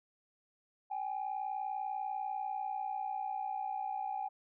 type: tone pair together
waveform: sine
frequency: 773.9 / 834 Hz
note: G5 / G#5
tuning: -22 / +7 cents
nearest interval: minor second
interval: 129 cents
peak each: -37 / -37 dBFS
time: 0.9-4.29 s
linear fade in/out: 20 ms
effects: tanh soft clip ceiling -29 dBFS